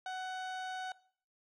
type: tone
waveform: 30% pulse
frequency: 746 Hz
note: F#5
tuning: 14 cents sharp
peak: -35 dBFS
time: 0.06-0.92 s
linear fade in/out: 2 ms
effects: noise-tail reverb RT60 0.5 s tail -19 dB re dry + low-pass 5000 Hz 12 dB/octave